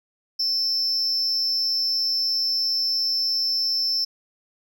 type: tone with amplitude modulation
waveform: triangle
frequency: 5310 Hz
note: E8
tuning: 12 cents sharp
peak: -16 dBFS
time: 0.39-4.05 s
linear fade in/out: 10 ms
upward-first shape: sine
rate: 263 Hz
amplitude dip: 65%
effects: tanh soft clip ceiling -12 dBFS